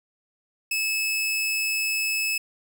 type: tone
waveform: sawtooth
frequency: 2600 Hz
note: E7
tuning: 24 cents flat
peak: -20 dBFS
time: 0.71-2.38 s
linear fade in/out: 5 ms
effects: none